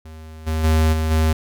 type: tone with level steps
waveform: square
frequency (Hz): 79.1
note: D#2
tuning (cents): +29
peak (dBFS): -36 / -20 / -14 / -19 / -15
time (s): 0.05-1.33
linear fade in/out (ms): 5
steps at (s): 0.46 / 0.63 / 0.92 / 1.1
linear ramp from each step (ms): 20
effects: none